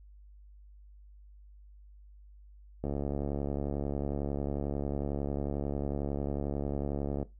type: click train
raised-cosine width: 2 ms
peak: -20 dBFS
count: 313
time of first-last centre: 2.84-7.228 s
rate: 71.1 Hz
effects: noise-tail reverb RT60 0.2 s tail -17 dB re dry + added 50 Hz sine -51 dBFS peak until 7.39 s